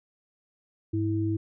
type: tone pair together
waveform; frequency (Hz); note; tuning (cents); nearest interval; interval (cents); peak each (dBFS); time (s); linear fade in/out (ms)
sine; 102.49 / 325.4; G#2 / E4; -22 / -22; octave + minor sixth; 2000; -27; 0.93-1.37; 10
effects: none